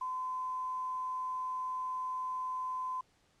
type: tone with quantisation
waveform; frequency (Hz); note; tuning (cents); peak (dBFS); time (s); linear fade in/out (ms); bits
sine; 1022; C6; -41; -34; 0.01-3.01; 5; 10
effects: pink hiss -70 dBFS RMS until 3.4 s + low-pass 8000 Hz 12 dB/octave